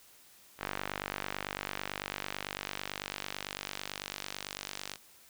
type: tone with band-pass filter sweep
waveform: sawtooth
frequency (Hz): 49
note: G1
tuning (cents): 0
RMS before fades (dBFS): -41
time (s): 0.58-4.98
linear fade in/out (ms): 50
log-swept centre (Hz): 1700 to 5100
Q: 0.84
effects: white hiss -59 dBFS RMS until 5.29 s